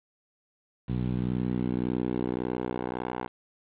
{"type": "tone with band-pass filter sweep", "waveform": "10% pulse", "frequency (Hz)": 61.74, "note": "B1", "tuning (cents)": 0, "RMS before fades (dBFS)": -30, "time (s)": [0.88, 3.28], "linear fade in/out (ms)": 20, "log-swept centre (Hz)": [130, 790], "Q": 1.2, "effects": ["resampled to 8000 Hz", "8-bit"]}